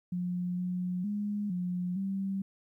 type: tone with pitch steps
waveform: sine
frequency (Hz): 178.5 / 180.5 / 206.3 / 179.2 / 194.2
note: F3 / F#3 / G#3 / F3 / G3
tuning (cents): +38 / -43 / -11 / +45 / -16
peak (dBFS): -30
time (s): 0.12-2.42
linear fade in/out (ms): 5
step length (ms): 460
effects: 12-bit

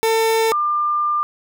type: tone pair in turn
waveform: 30% pulse / sine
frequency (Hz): 448.2 / 1196.6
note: A4 / D6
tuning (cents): +32 / +32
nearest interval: octave + perfect fourth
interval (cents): 1700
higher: second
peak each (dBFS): -12 / -16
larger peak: first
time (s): 0.03-0.52 / 0.52-1.23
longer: second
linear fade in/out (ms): 0
effects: none

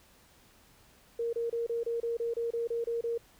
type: tone bursts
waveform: sine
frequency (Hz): 466.2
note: A#4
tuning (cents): 0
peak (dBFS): -29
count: 12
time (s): 1.19-3.178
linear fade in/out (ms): 5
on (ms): 140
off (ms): 28
effects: pink hiss -61 dBFS RMS until 3.39 s

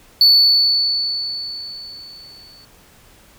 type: tone with exponential decay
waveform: sine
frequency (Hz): 4465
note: C#8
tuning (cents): +12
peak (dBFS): -4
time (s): 0.21-2.65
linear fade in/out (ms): 2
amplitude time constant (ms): 530
effects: tanh soft clip ceiling -6 dBFS + pink hiss -49 dBFS RMS until 3.38 s

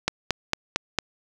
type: click train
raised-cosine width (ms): 0.2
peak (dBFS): -4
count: 5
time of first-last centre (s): 0.08-0.987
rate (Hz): 4.41
effects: none

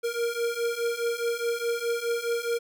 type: beating tone pair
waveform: square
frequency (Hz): 466.2 / 471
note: A#4 / A#4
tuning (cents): 0 / +18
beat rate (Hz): 4.8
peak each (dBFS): -31 / -29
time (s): 0.03-2.59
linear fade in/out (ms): 20
effects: none

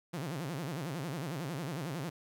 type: tone with vibrato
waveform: sawtooth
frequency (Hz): 152.9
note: D#3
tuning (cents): -30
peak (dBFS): -32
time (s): 0.13-2.1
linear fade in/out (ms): 10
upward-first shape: sine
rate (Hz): 11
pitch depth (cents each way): 280
effects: 12-bit

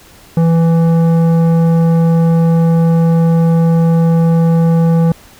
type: tone with tanh clipping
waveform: sine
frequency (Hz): 165.7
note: E3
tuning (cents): +9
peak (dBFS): -9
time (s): 0.37-5.12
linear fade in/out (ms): 2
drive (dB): 12
effects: pink hiss -41 dBFS RMS until 5.39 s

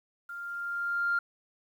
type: tone with level ramp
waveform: sine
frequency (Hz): 1396.9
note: F6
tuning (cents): 0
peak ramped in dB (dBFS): -38 to -23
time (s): 0.29-1.19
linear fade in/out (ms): 5
effects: tanh soft clip ceiling -20 dBFS + 10-bit

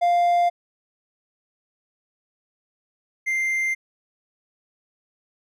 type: tone pair in turn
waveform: triangle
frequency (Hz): 698.5 / 2093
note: F5 / C7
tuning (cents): 0 / 0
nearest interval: octave + perfect fifth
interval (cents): 1900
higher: second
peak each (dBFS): -14 / -19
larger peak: first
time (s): 0.01-0.5 / 3.26-3.75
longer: neither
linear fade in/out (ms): 20
effects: none

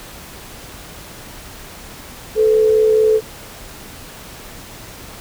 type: tone pair together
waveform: sine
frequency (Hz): 435.7 / 500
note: A4 / B4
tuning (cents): -17 / +21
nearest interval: major second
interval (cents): 238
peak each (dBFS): -10 / -21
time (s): 2.35-3.21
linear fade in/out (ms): 50
effects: pink hiss -36 dBFS RMS until 5.2 s

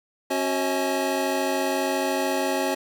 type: tone cluster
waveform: square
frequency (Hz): 270.6 / 371.8 / 544 / 637 / 846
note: C#4 / F#4 / C#5 / D#5 / G#5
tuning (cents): -42 / +8 / -33 / +41 / +32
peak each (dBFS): -30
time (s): 0.3-2.75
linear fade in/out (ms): 10
effects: none

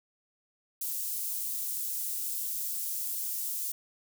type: high-pass noise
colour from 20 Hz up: white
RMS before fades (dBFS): -34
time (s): 0.81-3.72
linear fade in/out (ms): 5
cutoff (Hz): 8600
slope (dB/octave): 12
effects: none

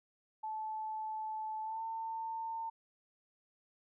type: tone with pitch glide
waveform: sine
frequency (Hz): 870 to 900.2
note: A5 to A5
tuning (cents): -20 to +39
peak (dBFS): -37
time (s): 0.43-2.7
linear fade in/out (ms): 10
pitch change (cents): +59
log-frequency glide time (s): 1.62-1.83
effects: none

